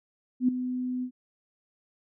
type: tone with ADSR envelope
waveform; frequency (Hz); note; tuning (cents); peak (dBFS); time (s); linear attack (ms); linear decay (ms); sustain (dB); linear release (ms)
sine; 251.8; B3; +34; -17; 0.4-1.11; 84; 6; -11; 80
effects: none